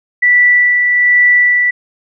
sine tone with tremolo, 1965 Hz, B6, 9 cents flat, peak -5 dBFS, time 0.22-1.71 s, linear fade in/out 10 ms, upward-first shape sine, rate 1.2 Hz, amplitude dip 35%, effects none

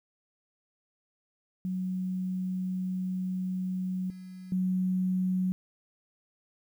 sine tone with level steps, 185 Hz, F#3, in tune, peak -29 / -41 / -25 dBFS, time 1.65-5.52 s, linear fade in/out 0 ms, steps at 4.1 / 4.52 s, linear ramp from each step 2 ms, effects 10-bit

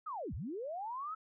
sine linear two-way sweep, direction down then up, 1321 to 51.4 to 1321 Hz, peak -38 dBFS, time 0.06-1.15 s, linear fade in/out 10 ms, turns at 0.34 s, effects none

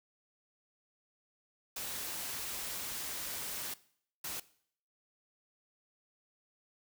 white noise bursts at uneven times, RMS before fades -40 dBFS, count 2, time 1.76-3.74 / 4.24-4.4 s, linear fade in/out 5 ms, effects noise-tail reverb RT60 0.6 s tail -19 dB re dry

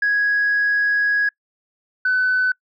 sine tone pair in turn, 1661.2 / 1506.4 Hz, G#6 / F#6, 0 / +31 cents, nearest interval major second, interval 169 cents, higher first, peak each -14 dBFS, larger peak neither, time 0.02-1.29 / 2.05-2.52 s, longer first, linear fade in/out 5 ms, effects noise-tail reverb RT60 0.1 s tail -26 dB re dry + tanh soft clip ceiling -12 dBFS

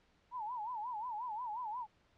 sine tone with vibrato, 918 Hz, A#5, 27 cents flat, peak -38 dBFS, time 0.31-1.87 s, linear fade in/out 50 ms, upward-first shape sine, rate 5.6 Hz, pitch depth 170 cents each way, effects pink hiss -71 dBFS RMS until 2.17 s + low-pass 4000 Hz 12 dB/octave

